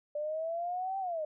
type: exponential two-way sweep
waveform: sine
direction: up then down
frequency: 587.3 to 784 to 599 Hz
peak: -32 dBFS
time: 0.15-1.25 s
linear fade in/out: 5 ms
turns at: 0.99 s
effects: none